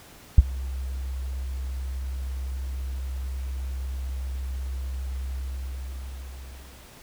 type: tone with ADSR envelope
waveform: sine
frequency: 65.41 Hz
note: C2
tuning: in tune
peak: -4 dBFS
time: 0.38-6.95 s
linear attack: 4 ms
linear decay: 28 ms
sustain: -24 dB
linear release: 1600 ms
effects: pink hiss -49 dBFS RMS until 7.02 s